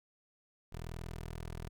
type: tone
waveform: 15% pulse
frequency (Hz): 41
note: E1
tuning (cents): -9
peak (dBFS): -35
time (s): 0.72-1.69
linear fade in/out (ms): 10
effects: none